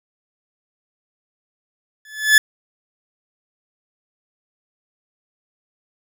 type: tone with exponential growth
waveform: 40% pulse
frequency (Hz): 1726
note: A6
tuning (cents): -34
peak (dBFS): -4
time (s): 2.05-2.38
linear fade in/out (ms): 2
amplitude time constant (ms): 71
effects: none